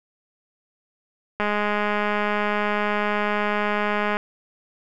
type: click train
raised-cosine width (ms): 0.5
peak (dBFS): -9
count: 577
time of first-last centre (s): 1.4-4.169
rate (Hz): 208
effects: none